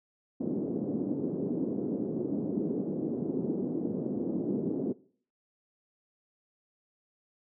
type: band-pass noise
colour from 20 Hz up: pink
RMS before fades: -32 dBFS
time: 0.4-4.93 s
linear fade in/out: 10 ms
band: 200 to 390 Hz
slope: 24 dB/octave
effects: noise-tail reverb RT60 0.5 s tail -20 dB re dry